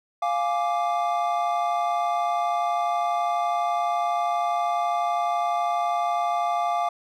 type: chord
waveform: triangle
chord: D diminished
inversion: first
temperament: equal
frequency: 698.5 / 830.6 / 1174.7 Hz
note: F5 / Ab5 / D6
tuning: 0 / 0 / 0 cents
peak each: -22 / -27 / -26 dBFS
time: 0.22-6.89 s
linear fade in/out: 5 ms
effects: none